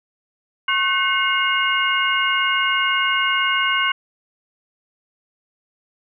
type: tone cluster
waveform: sine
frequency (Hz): 1087 / 1514 / 2154 / 2844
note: C#6 / F#6 / C7 / F7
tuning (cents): -34 / +39 / +50 / +31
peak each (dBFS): -22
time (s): 0.68-3.92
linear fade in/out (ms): 5
effects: none